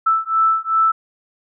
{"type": "beating tone pair", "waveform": "sine", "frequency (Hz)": [1318.5, 1321.1], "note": ["E6", "E6"], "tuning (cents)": [0, 3], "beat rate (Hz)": 2.6, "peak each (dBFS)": -17, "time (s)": [0.06, 0.92], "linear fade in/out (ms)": 10, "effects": []}